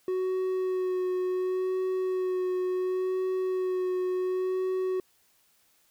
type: tone with vibrato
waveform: triangle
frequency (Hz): 370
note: F#4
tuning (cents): 0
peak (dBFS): -24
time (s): 0.08-5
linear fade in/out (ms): 2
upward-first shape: sine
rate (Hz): 0.7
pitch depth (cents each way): 16
effects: white hiss -66 dBFS RMS until 5.9 s